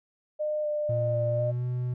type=tone with vibrato; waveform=sine; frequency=602 Hz; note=D5; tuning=43 cents sharp; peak=-26 dBFS; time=0.39-1.52 s; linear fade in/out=20 ms; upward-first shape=square; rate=2 Hz; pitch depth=11 cents each way
type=tone with pitch glide; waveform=triangle; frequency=116.54 to 124.19 Hz; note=A#2 to B2; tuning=0 to +10 cents; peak=-25 dBFS; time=0.89-1.94 s; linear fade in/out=5 ms; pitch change=+110 cents; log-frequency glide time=1.26-1.65 s
effects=none